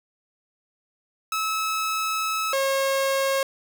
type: tone pair in turn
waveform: sawtooth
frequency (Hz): 1297 / 542.5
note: E6 / C#5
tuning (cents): -28 / -37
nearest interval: octave + minor third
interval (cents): 1509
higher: first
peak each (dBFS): -20 / -17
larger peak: second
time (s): 1.32-2.53 / 2.53-3.43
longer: first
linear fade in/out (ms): 2
effects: none